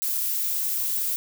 violet noise, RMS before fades -26 dBFS, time 0.02-1.16 s, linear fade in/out 0 ms, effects none

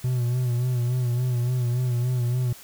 triangle tone with vibrato, 123.47 Hz, B2, in tune, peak -19 dBFS, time 0.04-2.53 s, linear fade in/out 5 ms, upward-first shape sine, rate 3.5 Hz, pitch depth 54 cents each way, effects white hiss -46 dBFS RMS until 2.63 s

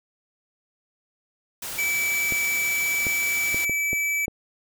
white noise, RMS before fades -33 dBFS, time 1.62-3.65 s, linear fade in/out 5 ms
square tone, 2305 Hz, D7, 33 cents flat, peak -23 dBFS, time 1.78-4.26 s, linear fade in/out 10 ms
clicks, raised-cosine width 2 ms, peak -18 dBFS, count 6, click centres 2.323 / 3.068 / 3.545 / 3.696 / 3.931 / 4.281 s
effects none

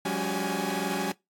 sawtooth tone cluster, 179.4 / 201.4 / 281.5 / 380 / 832 Hz, F3 / G3 / C#4 / F#4 / G#5, +47 / +47 / +27 / +46 / +3 cents, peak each -30 dBFS, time 0.05-1.12 s, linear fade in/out 5 ms, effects noise-tail reverb RT60 0.2 s tail -23 dB re dry + AAC 64 kbps

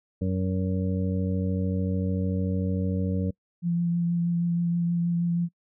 harmonic tone, 93.4 Hz, F#2, 17 cents sharp, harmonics 1 / 2 / 3 / 5 / 6, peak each -27 / -27 / -34 / -35 / -40 dBFS, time 0.21-3.31 s, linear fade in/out 10 ms
sine tone with vibrato, 171.6 Hz, F3, 30 cents flat, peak -22 dBFS, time 3.62-5.49 s, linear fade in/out 50 ms, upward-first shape triangle, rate 6.3 Hz, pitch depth 16 cents each way
effects noise-tail reverb RT60 0.1 s tail -25 dB re dry

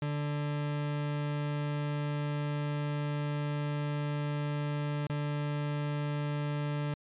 40% pulse tone with dropouts, 146.83 Hz, D3, in tune, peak -30 dBFS, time 0.02-6.94 s, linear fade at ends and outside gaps 2 ms, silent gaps 5.069-5.097 s, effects resampled to 8000 Hz

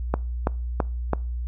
click train, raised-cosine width 1 ms, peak -7 dBFS, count 4, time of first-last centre 0.14-1.133 s, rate 3.02 Hz, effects noise-tail reverb RT60 0.4 s tail -24 dB re dry + added 60 Hz sine -26 dBFS peak until 1.47 s

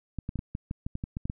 clicks, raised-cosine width 5 ms, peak -20 dBFS, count 12, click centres 0.187 / 0.291 / 0.357 / 0.391 / 0.551 / 0.711 / 0.865 / 0.954 / 1.039 / 1.169 / 1.255 / 1.299 s, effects none

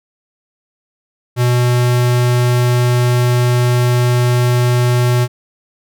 square tone, 122.8 Hz, B2, 9 cents flat, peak -11 dBFS, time 1.36-5.28 s, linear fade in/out 50 ms, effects none

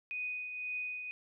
sine tone with tremolo, 2489 Hz, D#7, in tune, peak -34 dBFS, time 0.11-1.11 s, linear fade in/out 0 ms, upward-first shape triangle, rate 1.9 Hz, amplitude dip 50%, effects none

